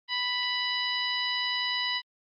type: harmonic tone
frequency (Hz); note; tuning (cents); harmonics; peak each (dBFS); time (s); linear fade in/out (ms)
989; B5; +2; 1 / 2 / 3 / 4 / 5; -36 / -32 / -32 / -33 / -36; 0.08-2.02; 50
effects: Opus 32 kbps